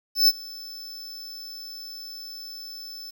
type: tone with ADSR envelope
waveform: square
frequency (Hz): 5270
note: E8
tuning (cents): -1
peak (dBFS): -13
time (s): 0.15-3.11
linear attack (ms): 130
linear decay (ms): 37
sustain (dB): -24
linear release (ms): 12
effects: 9-bit